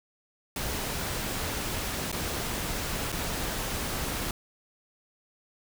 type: noise with dropouts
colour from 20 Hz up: pink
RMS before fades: -32 dBFS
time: 0.56-4.31 s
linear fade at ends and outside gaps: 2 ms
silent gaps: 2.117-2.126 / 3.12-3.125 s
effects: none